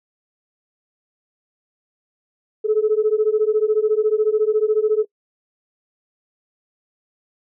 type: beating tone pair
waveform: sine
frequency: 423.7 / 437.7 Hz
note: G#4 / A4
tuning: +35 / -9 cents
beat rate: 14 Hz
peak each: -17 dBFS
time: 2.64-5.05 s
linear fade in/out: 20 ms
effects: noise-tail reverb RT60 0.1 s tail -23 dB re dry + tanh soft clip ceiling -8 dBFS